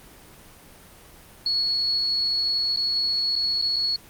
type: tone with dropouts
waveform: sine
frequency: 4367 Hz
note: C#8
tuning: 27 cents flat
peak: -20 dBFS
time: 1.46-3.96 s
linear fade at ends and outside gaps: 2 ms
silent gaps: 2.761-2.771 / 3.355-3.361 / 3.615-3.622 / 3.76-3.764 s
effects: pink hiss -48 dBFS RMS until 4.09 s + Opus 24 kbps